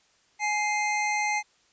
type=tone pair together; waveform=square; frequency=838.8 / 2093 Hz; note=G#5 / C7; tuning=+17 / 0 cents; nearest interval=octave + major third; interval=1583 cents; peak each=-28 dBFS; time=0.39-1.43 s; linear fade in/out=50 ms; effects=white hiss -64 dBFS RMS until 1.72 s + resampled to 16000 Hz